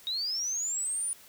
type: linear sweep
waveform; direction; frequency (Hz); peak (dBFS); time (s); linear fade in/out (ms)
sine; up; 3739 to 9630; -29; 0.07-1.13; 0
effects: white hiss -54 dBFS RMS until 1.28 s